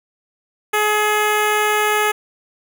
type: tone with notch filter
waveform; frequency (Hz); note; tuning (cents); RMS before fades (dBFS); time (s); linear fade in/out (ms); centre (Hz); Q
10% pulse; 422.7; G#4; +31; -17; 0.73-2.12; 10; 5400; 1.9
effects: none